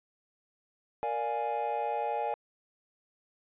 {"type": "chord", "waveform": "triangle", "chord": "Bb dominant seventh", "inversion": "none", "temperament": "equal", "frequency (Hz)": [466.2, 587.3, 698.5, 830.6], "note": ["Bb4", "D5", "F5", "Ab5"], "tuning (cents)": [0, 0, 0, 0], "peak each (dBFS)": [-35, -35, -35, -30], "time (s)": [1.03, 2.34], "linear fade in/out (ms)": 0, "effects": ["resampled to 8000 Hz"]}